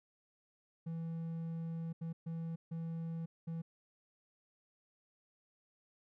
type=tone bursts at uneven times; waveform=triangle; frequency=164.81 Hz; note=E3; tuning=in tune; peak=-36 dBFS; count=5; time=0.86-1.93 / 2.01-2.13 / 2.26-2.56 / 2.71-3.26 / 3.47-3.62 s; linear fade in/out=10 ms; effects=none